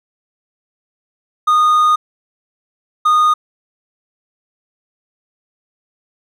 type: tone bursts at uneven times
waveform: triangle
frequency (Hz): 1231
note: D#6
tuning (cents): -19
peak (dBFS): -7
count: 2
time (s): 1.47-1.96 / 3.05-3.34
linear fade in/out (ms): 10
effects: none